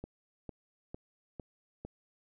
click train, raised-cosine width 2 ms, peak -28 dBFS, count 5, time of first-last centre 0.04-1.85 s, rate 2.21 Hz, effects none

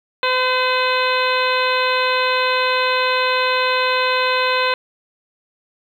harmonic tone with a mistuned harmonic, 510 Hz, C5, 44 cents flat, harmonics 1 / 2 / 3 / 4 / 5 / 6 / 7 / 8, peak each -21 / -20 / -23 / -27 / -23 / -30 / -27 / -27 dBFS, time 0.23-4.74 s, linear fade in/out 2 ms, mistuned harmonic 6, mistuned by -19 cents, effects 8-bit

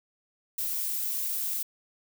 violet noise with amplitude modulation, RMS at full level -29 dBFS, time 0.58-1.63 s, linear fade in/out 5 ms, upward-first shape sine, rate 240 Hz, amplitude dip 40%, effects none

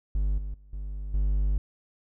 triangle tone with level steps, 50 Hz, G1, 35 cents sharp, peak -21 / -29 / -47 / -30 / -20 dBFS, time 0.15-1.58 s, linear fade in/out 0 ms, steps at 0.38 / 0.54 / 0.73 / 1.14 s, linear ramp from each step 2 ms, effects none

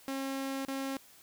sawtooth tone with dropouts, 270 Hz, C#4, 45 cents flat, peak -30 dBFS, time 0.08-0.97 s, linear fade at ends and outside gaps 1 ms, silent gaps 0.651-0.682 s, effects white hiss -58 dBFS RMS until 1.22 s

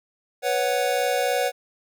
square chord, B suspended second, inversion none, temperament equal with one note detuned, 493.9 / 557.3 / 740 Hz, B4 / C#5 / F#5, 0 / +9 / 0 cents, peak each -26 dBFS, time 0.42-1.52 s, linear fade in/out 50 ms, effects none

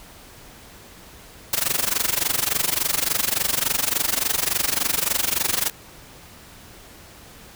white noise with amplitude modulation, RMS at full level -19 dBFS, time 1.53-5.7 s, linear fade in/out 2 ms, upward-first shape sine, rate 23.5 Hz, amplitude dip 90%, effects pink hiss -45 dBFS RMS until 7.55 s

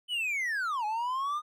triangle linear two-way sweep, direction down then up, 3042 to 830.6 to 1234 Hz, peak -27 dBFS, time 0.08-1.42 s, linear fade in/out 50 ms, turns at 0.85 s, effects none

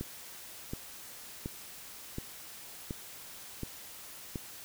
click train, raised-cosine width 3 ms, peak -23 dBFS, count 7, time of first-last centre 0.01-4.358 s, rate 1.38 Hz, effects white hiss -48 dBFS RMS until 4.64 s

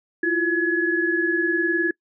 sine tone cluster, 333 / 352.7 / 1694 Hz, E4 / F4 / G#6, +18 / +17 / +34 cents, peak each -24 / -25 / -21 dBFS, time 0.23-1.91 s, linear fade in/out 5 ms, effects noise-tail reverb RT60 0.1 s tail -26 dB re dry

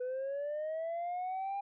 sine linear sweep, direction up, 493.9 to 805 Hz, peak -32 dBFS, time 0-1.61 s, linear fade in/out 10 ms, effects tanh soft clip ceiling -33 dBFS

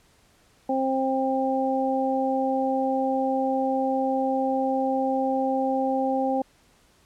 harmonic tone, 265 Hz, C4, 22 cents sharp, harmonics 1 / 2 / 3, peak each -26 / -26 / -26 dBFS, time 0.69-6.42 s, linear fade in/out 5 ms, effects pink hiss -60 dBFS RMS until 7.05 s + low-pass 11000 Hz 12 dB/octave

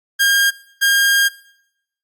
sawtooth tone pair in turn, 1614 / 1614 Hz, G#6 / G#6, -50 / -50 cents, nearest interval unison, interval 0 cents, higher neither, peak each -8 dBFS, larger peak neither, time 0.19-0.51 / 0.81-1.29 s, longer second, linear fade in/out 20 ms, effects noise-tail reverb RT60 0.8 s tail -22 dB re dry + Opus 48 kbps

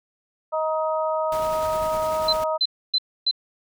harmonic tone, 314.5 Hz, D#4, 19 cents sharp, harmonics 2 / 3 / 4, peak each -23 / -27 / -29 dBFS, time 0.52-2.58 s, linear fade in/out 20 ms
pink noise with tremolo, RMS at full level -36 dBFS, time 1.32-2.44 s, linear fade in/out 2 ms, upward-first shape square, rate 10 Hz, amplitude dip 25%
sine tone bursts, 4058 Hz, B7, 46 cents sharp, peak -17 dBFS, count 4, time 2.28-3.312 s, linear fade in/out 5 ms, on 48 ms, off 280 ms
effects none

